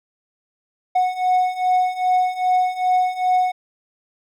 triangle beating tone pair, 733 / 735.5 Hz, F#5 / F#5, -16 / -11 cents, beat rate 2.5 Hz, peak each -19 / -16 dBFS, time 0.95-3.52 s, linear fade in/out 10 ms, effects none

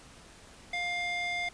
square tone with band-pass filter, 704 Hz, F5, 14 cents sharp, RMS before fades -33 dBFS, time 0.73-1.49 s, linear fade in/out 5 ms, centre 2400 Hz, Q 1.9, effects pink hiss -53 dBFS RMS until 1.53 s + resampled to 22050 Hz

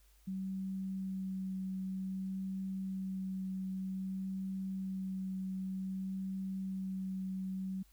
sine tone with vibrato, 190 Hz, F#3, 46 cents sharp, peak -36 dBFS, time 0.27-7.83 s, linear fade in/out 10 ms, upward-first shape sine, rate 0.53 Hz, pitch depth 9 cents each way, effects added 50 Hz sine -63 dBFS peak until 7.92 s + white hiss -70 dBFS RMS until 7.92 s

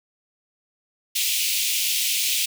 pink high-pass noise, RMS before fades -23 dBFS, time 1.15-2.46 s, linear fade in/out 10 ms, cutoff 2400 Hz, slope 48 dB/octave, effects none

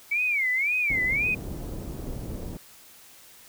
sine tone with vibrato, 2238 Hz, C#7, 16 cents sharp, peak -22 dBFS, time 0.11-1.35 s, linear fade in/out 10 ms, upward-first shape sine, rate 1.9 Hz, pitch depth 200 cents each way
pink low-pass noise, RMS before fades -35 dBFS, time 0.9-2.57 s, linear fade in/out 0 ms, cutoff 420 Hz, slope 12 dB/octave
effects white hiss -51 dBFS RMS until 3.48 s

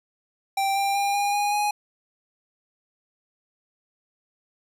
square tone with pitch steps, 784 / 793.1 / 802.3 / 811.6 / 821.1 / 830.6 Hz, G5 / G5 / G5 / G#5 / G#5 / G#5, 0 / +20 / +40 / -40 / -20 / 0 cents, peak -22 dBFS, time 0.57-1.71 s, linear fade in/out 5 ms, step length 190 ms, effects resampled to 32000 Hz

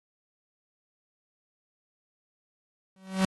45% pulse tone with exponential growth, 189.8 Hz, F#3, 44 cents sharp, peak -19 dBFS, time 2.96-3.25 s, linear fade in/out 2 ms, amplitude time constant 61 ms, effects AAC 32 kbps

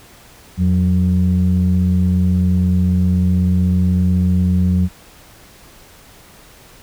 sine tone pair together, 85.94 / 182.1 Hz, F2 / F#3, -27 / -27 cents, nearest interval octave + minor second, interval 1300 cents, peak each -13 dBFS, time 0.57-4.89 s, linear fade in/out 50 ms, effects tanh soft clip ceiling -7 dBFS + pink hiss -44 dBFS RMS until 6.82 s

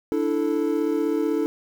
triangle chord, D suspended second, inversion none, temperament equal, 293.7 / 329.6 / 440 Hz, D4 / E4 / A4, 0 / 0 / 0 cents, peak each -23 dBFS, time 0.12-1.46 s, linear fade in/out 0 ms, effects 8-bit

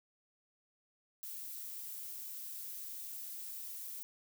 violet noise, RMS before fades -45 dBFS, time 1.23-4.03 s, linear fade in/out 0 ms, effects none

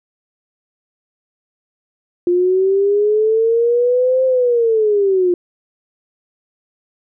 sine linear two-way sweep, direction up then down, 349.2 to 523.3 to 349.2 Hz, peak -11 dBFS, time 2.27-5.34 s, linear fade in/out 2 ms, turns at 4.25 s, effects none

